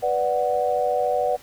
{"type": "chord", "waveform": "sine", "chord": "B minor", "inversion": "none", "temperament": "equal", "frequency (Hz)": [493.9, 587.3, 740], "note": ["B4", "D5", "F#5"], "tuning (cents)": [0, 0, 0], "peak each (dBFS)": [-24, -24, -23], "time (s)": [0.02, 1.37], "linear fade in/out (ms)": 20, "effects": ["pink hiss -48 dBFS RMS until 1.42 s"]}